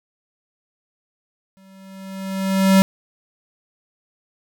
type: tone with exponential growth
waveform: square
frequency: 192.1 Hz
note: G3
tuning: 35 cents flat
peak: -9 dBFS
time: 1.57-2.82 s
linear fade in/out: 0 ms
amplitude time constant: 270 ms
effects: none